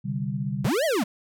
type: chord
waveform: sine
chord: C suspended second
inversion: none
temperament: equal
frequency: 130.81 / 146.83 / 196 Hz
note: C3 / D3 / G3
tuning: 0 / 0 / 0 cents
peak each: -30 dBFS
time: 0.04-0.69 s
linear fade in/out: 20 ms
type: linear two-way sweep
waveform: square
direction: up then down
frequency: 83.6 to 675 to 178.2 Hz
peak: -22 dBFS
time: 0.64-1.04 s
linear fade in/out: 10 ms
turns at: 0.85 s
effects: none